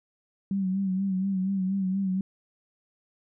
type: tone with vibrato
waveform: sine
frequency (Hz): 191.3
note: G3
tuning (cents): -42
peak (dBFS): -24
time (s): 0.51-2.21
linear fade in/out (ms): 2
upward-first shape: sine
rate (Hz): 4.2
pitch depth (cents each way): 55
effects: none